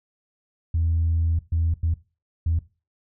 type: tone bursts at uneven times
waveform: sine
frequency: 82.41 Hz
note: E2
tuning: in tune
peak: -18 dBFS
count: 4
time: 0.74-1.39 / 1.52-1.74 / 1.83-1.94 / 2.46-2.59 s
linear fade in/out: 5 ms
effects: noise-tail reverb RT60 0.3 s tail -18 dB re dry + tanh soft clip ceiling -15 dBFS